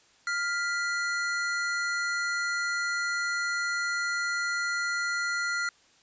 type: tone pair together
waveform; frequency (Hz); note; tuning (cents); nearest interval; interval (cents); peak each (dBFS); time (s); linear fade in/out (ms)
square; 1400 / 1975; F6 / B6; +4 / 0; tritone; 596; -29 / -34; 0.27-5.69; 2
effects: white hiss -61 dBFS RMS until 6.02 s + resampled to 16000 Hz